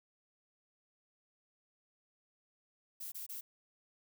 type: noise bursts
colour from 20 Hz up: violet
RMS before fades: -44 dBFS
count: 3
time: 3-3.41 s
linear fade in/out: 10 ms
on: 120 ms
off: 25 ms
effects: none